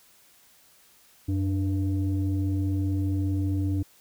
sine tone pair together, 92.86 / 293.7 Hz, F#2 / D4, +7 / 0 cents, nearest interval octave + minor sixth, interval 1993 cents, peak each -23 / -27 dBFS, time 1.28-3.83 s, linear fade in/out 10 ms, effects tanh soft clip ceiling -19 dBFS + white hiss -58 dBFS RMS until 4 s

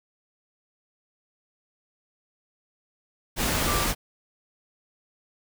sine tone in noise, 1174.7 Hz, D6, in tune, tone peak -29 dBFS, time 3.65-3.87 s, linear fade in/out 50 ms, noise pink, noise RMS -25 dBFS, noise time 3.36-3.95 s, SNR -7 dB, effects none

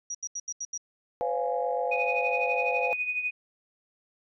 sine tone bursts, 5770 Hz, F#8, 44 cents flat, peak -31 dBFS, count 6, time 0.1-0.777 s, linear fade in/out 5 ms, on 47 ms, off 79 ms
sine chord, C# dominant seventh, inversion third, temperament equal with one note detuned, 506.3 / 554.4 / 698.5 / 830.6 Hz, B4 / C#5 / E#5 / G#5, +43 / 0 / 0 / 0 cents, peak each -29 / -34 / -31 / -32 dBFS, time 1.21-2.93 s, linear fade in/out 0 ms
sine tone with tremolo, 2486 Hz, D#7, 2 cents flat, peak -24 dBFS, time 1.91-3.31 s, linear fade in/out 10 ms, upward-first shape triangle, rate 12 Hz, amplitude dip 70%
effects tanh soft clip ceiling -14 dBFS

